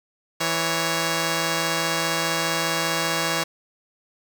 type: tone pair together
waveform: 5% pulse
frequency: 164.82 / 554.4 Hz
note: E3 / C#5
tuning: 0 / 0 cents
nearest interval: octave + major sixth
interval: 2100 cents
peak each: -13 dBFS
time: 0.4-3.44 s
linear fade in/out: 10 ms
effects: none